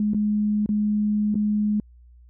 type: tone with dropouts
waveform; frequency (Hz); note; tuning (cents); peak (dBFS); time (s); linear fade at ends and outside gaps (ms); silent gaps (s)
sine; 209.8; G#3; +18; -19; 0-1.8; 2; 0.135-0.145 / 0.661-0.69 / 1.344-1.354
effects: added 60 Hz sine -47 dBFS peak until 2.29 s